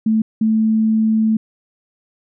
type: tone bursts at uneven times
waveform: sine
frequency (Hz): 219.8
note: A3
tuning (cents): -2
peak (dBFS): -12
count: 2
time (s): 0.06-0.22 / 0.41-1.37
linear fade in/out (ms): 5
effects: none